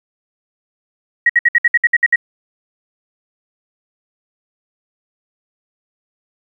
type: tone bursts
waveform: sine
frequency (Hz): 1900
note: A#6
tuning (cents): +33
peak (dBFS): -7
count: 10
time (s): 1.26-2.159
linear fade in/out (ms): 5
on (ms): 35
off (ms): 61
effects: 8-bit